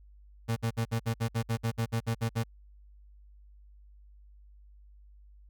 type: tone bursts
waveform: 35% pulse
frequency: 114.5 Hz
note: A#2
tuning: 31 cents flat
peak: -25 dBFS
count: 14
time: 0.48-2.438 s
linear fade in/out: 20 ms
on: 86 ms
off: 58 ms
effects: added 50 Hz sine -52 dBFS peak until 5.49 s